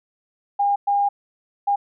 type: tone bursts at uneven times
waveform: sine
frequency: 808 Hz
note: G#5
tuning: 48 cents flat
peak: -16 dBFS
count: 3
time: 0.59-0.76 / 0.87-1.09 / 1.67-1.76 s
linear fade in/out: 10 ms
effects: none